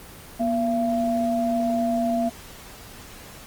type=tone pair together; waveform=sine; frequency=240 / 678.8 Hz; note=B3 / F5; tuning=-49 / -49 cents; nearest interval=octave + tritone; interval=1800 cents; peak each=-23 dBFS; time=0.39-2.3 s; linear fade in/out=20 ms; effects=pink hiss -43 dBFS RMS until 3.46 s + Opus 24 kbps